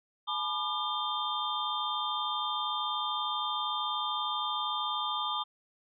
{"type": "tone cluster", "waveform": "sine", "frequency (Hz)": [853, 986, 1203, 3190, 3582], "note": ["G#5", "B5", "D6", "G7", "A7"], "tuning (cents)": [46, -3, 41, 30, 30], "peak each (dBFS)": [-38, -38, -34, -38, -36], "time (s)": [0.27, 5.44], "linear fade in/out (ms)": 20, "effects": []}